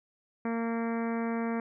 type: harmonic tone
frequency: 230 Hz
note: A#3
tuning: 23 cents flat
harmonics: 1 / 2 / 3 / 4 / 5 / 6 / 7 / 8 / 9 / 10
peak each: -30 / -36 / -40 / -42 / -44 / -46 / -47 / -48 / -49 / -50 dBFS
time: 0.45-1.6 s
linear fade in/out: 2 ms
effects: none